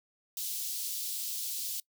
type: high-pass noise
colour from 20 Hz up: white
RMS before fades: -36 dBFS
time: 0.37-1.8 s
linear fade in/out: 2 ms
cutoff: 3500 Hz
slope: 24 dB/octave
effects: noise-tail reverb RT60 0.1 s tail -23 dB re dry